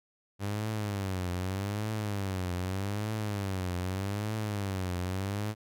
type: tone with vibrato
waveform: sawtooth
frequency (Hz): 98.5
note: G2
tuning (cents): +9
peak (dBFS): -27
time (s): 0.39-5.55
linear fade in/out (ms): 50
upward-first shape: triangle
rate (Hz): 0.82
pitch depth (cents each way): 190
effects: none